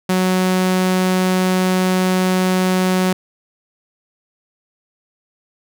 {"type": "tone", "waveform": "sawtooth", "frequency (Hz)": 185, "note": "F#3", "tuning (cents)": 0, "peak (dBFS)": -10, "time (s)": [0.09, 3.13], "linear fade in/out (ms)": 5, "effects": []}